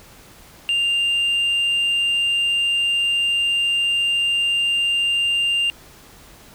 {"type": "tone", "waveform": "sine", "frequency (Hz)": 2794, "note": "F7", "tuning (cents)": 0, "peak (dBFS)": -14, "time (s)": [0.69, 5.7], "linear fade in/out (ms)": 0, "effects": ["tanh soft clip ceiling -16 dBFS", "pink hiss -46 dBFS RMS until 6.54 s"]}